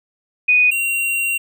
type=tone pair in turn; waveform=sine / square; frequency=2482 / 2753 Hz; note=D#7 / F7; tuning=-5 / -25 cents; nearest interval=major second; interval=180 cents; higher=second; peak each=-10 / -18 dBFS; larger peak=first; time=0.48-0.71 / 0.71-1.38 s; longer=second; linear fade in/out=10 ms; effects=none